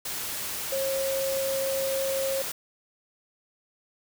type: tone in noise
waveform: sine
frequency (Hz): 540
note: C#5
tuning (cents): -45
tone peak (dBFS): -26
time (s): 0.72-2.42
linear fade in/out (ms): 5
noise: white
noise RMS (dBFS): -33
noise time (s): 0.05-2.52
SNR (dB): +4
effects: none